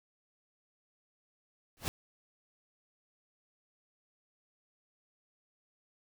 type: noise with exponential growth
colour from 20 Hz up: pink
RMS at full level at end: -30 dBFS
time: 1.77-1.88 s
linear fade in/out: 0 ms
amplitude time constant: 23 ms
effects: none